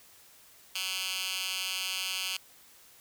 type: tone with high-pass filter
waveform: 10% pulse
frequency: 187.7 Hz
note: F#3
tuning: 25 cents sharp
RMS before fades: -34 dBFS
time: 0.75-2.37 s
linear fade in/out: 5 ms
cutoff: 3000 Hz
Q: 1.7
effects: white hiss -57 dBFS RMS until 3 s